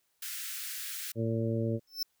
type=high-pass noise; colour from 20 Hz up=white; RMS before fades=-39 dBFS; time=0.22-1.12 s; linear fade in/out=5 ms; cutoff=1400 Hz; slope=48 dB/octave
type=harmonic tone; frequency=113.6 Hz; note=A#2; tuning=44 cents flat; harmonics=1 / 2 / 3 / 4 / 5; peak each=-31 / -34 / -36 / -37 / -38 dBFS; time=1.15-1.8 s; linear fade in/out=50 ms
type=tone with exponential growth; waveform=square; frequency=5310 Hz; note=E8; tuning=12 cents sharp; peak=-27 dBFS; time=1.87-2.03 s; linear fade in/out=5 ms; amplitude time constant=33 ms
effects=white hiss -75 dBFS RMS until 2.2 s